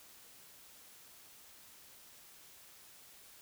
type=silence; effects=white hiss -58 dBFS RMS until 3.41 s